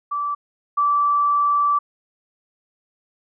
sine tone pair in turn, 1161 / 1161 Hz, D6 / D6, -20 / -20 cents, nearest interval unison, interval 0 cents, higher neither, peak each -21 / -15 dBFS, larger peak second, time 0.11-0.35 / 0.77-1.79 s, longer second, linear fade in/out 10 ms, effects none

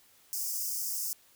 white high-pass noise, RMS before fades -34 dBFS, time 0.33-1.13 s, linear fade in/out 0 ms, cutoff 4900 Hz, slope 96 dB/octave, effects white hiss -62 dBFS RMS until 1.35 s

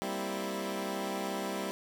15% pulse chord, C dominant seventh, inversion second, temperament equal, 196 / 233.1 / 261.6 / 329.6 Hz, G3 / Bb3 / C4 / E4, 0 / 0 / 0 / 0 cents, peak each -30 / -36 / -35 / -33 dBFS, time 0.02-1.71 s, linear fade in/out 0 ms, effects none

